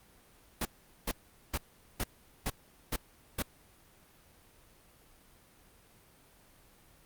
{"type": "noise bursts", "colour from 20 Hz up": "pink", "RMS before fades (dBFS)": -32, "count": 7, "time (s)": [0.61, 3.424], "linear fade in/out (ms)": 5, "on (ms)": 42, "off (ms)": 420, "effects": ["pink hiss -61 dBFS RMS until 7.05 s", "Opus 32 kbps"]}